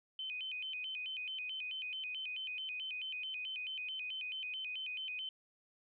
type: tone with vibrato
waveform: sine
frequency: 2768 Hz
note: F7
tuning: 16 cents flat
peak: -39 dBFS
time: 0.19-5.29 s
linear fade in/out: 2 ms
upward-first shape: square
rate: 4.6 Hz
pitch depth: 180 cents each way
effects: none